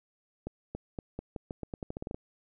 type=accelerating click train; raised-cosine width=2 ms; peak=-23 dBFS; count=15; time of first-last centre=0.47-2.145 s; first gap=280 ms; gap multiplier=0.85; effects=none